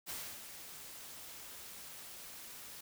white noise with ADSR envelope, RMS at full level -42 dBFS, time 0.06-2.81 s, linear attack 36 ms, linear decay 290 ms, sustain -8 dB, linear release 7 ms, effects none

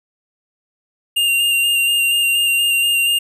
square tone with vibrato, 2794 Hz, F7, in tune, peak -14 dBFS, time 1.16-3.19 s, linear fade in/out 10 ms, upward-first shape square, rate 4.2 Hz, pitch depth 16 cents each way, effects none

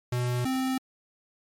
square tone pair in turn, 123.2 / 261.1 Hz, B2 / C4, -4 / -3 cents, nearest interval octave + minor second, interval 1301 cents, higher second, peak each -26 / -26 dBFS, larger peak neither, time 0.12-0.45 / 0.45-0.78 s, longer neither, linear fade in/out 5 ms, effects MP3 64 kbps

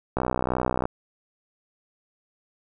click train, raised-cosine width 1 ms, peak -10 dBFS, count 44, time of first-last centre 0.17-0.855 s, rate 62.8 Hz, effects none

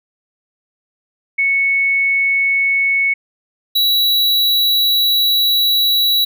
sine / square tone pair in turn, 2210 / 3917 Hz, C#7 / B7, -6 / -15 cents, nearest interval minor seventh, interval 991 cents, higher second, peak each -12 dBFS, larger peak neither, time 1.38-3.14 / 3.75-6.25 s, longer second, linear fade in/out 10 ms, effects none

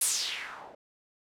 blue noise with low-pass filter sweep, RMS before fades -33 dBFS, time 0.01-0.75 s, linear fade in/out 5 ms, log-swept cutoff 11000 to 520 Hz, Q 3.2, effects none

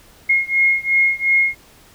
sine beating tone pair, 2150 / 2152.8 Hz, C7 / C7, +47 / +49 cents, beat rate 2.8 Hz, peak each -16 / -17 dBFS, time 0.29-1.55 s, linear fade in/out 10 ms, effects pink hiss -48 dBFS RMS until 1.94 s

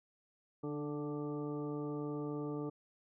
harmonic tone with a mistuned harmonic, 146.83 Hz, D3, in tune, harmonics 1 / 2 / 3 / 4 / 5 / 6 / 8, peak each -43 / -40 / -42 / -52 / -56 / -54 / -52 dBFS, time 0.63-2.7 s, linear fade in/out 10 ms, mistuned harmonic 2, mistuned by +21 cents, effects none

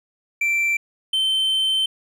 triangle tone pair in turn, 2345 / 3093 Hz, D7 / G7, -3 / -24 cents, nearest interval perfect fourth, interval 479 cents, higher second, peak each -16 dBFS, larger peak neither, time 0.41-0.77 / 1.13-1.86 s, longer second, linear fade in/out 5 ms, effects none

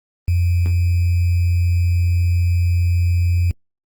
sine tone with sample-and-hold, 87.31 Hz, F2, in tune, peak -13 dBFS, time 0.28-3.51 s, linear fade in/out 0 ms, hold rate 2450 Hz, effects Opus 24 kbps

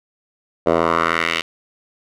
10% pulse tone with band-pass filter sweep, 83 Hz, E2, 12 cents sharp, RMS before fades -18 dBFS, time 0.66-1.42 s, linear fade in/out 10 ms, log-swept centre 610 to 2900 Hz, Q 2, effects none

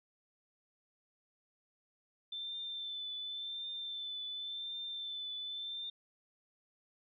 sine tone with vibrato, 3541 Hz, A7, 10 cents sharp, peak -39 dBFS, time 2.32-5.9 s, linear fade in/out 5 ms, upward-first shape triangle, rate 0.91 Hz, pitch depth 31 cents each way, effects none

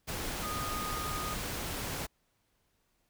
sine tone in noise, 1235 Hz, D#6, 13 cents flat, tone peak -37 dBFS, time 0.42-1.35 s, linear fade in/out 20 ms, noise pink, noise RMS -37 dBFS, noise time 0.07-2.07 s, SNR -3 dB, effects pink hiss -75 dBFS RMS until 3.09 s

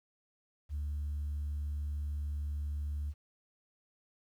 sine tone, 73.4 Hz, D2, in tune, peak -32 dBFS, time 0.69-3.14 s, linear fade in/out 50 ms, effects tanh soft clip ceiling -31 dBFS + 11-bit

